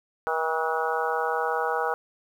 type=harmonic tone with a mistuned harmonic; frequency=160.3 Hz; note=E3; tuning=48 cents flat; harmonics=3 / 4 / 5 / 6 / 7 / 8 / 9; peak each=-29 / -34 / -29 / -33 / -35 / -32 / -32 dBFS; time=0.27-1.94 s; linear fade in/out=0 ms; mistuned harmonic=9; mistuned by=+24 cents; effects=9-bit